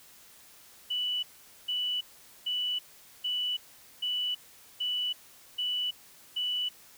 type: tone bursts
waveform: sine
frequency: 2965 Hz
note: F#7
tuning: 3 cents sharp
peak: -28 dBFS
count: 8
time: 0.9-6.69 s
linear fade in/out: 10 ms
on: 330 ms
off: 450 ms
effects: white hiss -55 dBFS RMS until 6.97 s